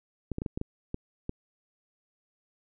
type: clicks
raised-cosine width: 3 ms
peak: -19 dBFS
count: 8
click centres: 0.317 / 0.384 / 0.419 / 0.462 / 0.575 / 0.614 / 0.944 / 1.294 s
effects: none